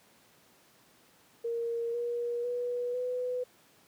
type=tone with pitch steps; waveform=sine; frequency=466.2 / 476.8 / 487.7 / 498.8 Hz; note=A#4 / A#4 / B4 / B4; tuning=0 / +39 / -22 / +17 cents; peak=-30 dBFS; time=1.44-3.44 s; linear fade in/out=10 ms; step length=500 ms; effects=pink hiss -62 dBFS RMS until 3.87 s + high-pass 150 Hz 12 dB/octave